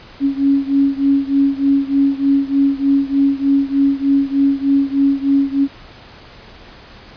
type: beating tone pair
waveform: sine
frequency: 275.8 / 279.1 Hz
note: C#4 / C#4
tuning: -9 / +12 cents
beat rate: 3.3 Hz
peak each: -14 / -16 dBFS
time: 0.2-5.68 s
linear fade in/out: 50 ms
effects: pink hiss -40 dBFS RMS until 7.16 s + resampled to 11025 Hz

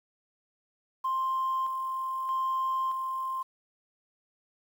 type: tone with tremolo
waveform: sine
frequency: 1051 Hz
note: C6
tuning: 7 cents sharp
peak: -25 dBFS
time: 1.04-3.43 s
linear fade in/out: 10 ms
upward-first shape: square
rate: 0.8 Hz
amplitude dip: 40%
effects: tanh soft clip ceiling -23 dBFS + 9-bit

